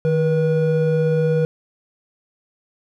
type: tone pair together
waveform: triangle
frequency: 155.6 / 483 Hz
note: D#3 / B4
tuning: 0 / -39 cents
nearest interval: octave + minor sixth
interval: 1961 cents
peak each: -16 dBFS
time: 0.05-1.45 s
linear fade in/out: 0 ms
effects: none